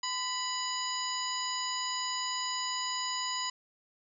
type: harmonic tone with a mistuned harmonic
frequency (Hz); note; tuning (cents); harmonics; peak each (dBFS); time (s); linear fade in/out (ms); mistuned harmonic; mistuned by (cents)
987.8; B5; 0; 1 / 2 / 3 / 4 / 5 / 7; -36 / -41 / -40 / -43 / -37 / -39; 0.03-3.5; 5; 1; +46
effects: none